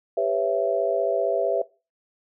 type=chord; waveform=sine; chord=C# half-diminished seventh; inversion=second; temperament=just; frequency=399.1 / 498.9 / 554.4 / 665.2 Hz; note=G4 / B4 / C#5 / E5; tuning=+31 / +17 / 0 / +16 cents; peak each=-28 / -26 / -27 / -23 dBFS; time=0.17-1.62 s; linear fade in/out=5 ms; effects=noise-tail reverb RT60 0.3 s tail -20 dB re dry